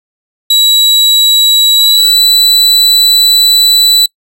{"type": "tone with pitch glide", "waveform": "40% pulse", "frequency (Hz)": [3900, 3970], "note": ["B7", "B7"], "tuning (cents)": [-23, 8], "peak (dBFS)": -3, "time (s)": [0.5, 4.06], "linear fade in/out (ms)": 5, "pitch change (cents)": 31, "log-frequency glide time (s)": [1.75, 2.2], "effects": ["noise-tail reverb RT60 0.1 s tail -24 dB re dry"]}